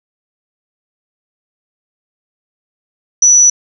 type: tone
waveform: sine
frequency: 5920 Hz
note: F#8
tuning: in tune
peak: -4 dBFS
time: 3.22-3.5 s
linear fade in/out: 5 ms
effects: none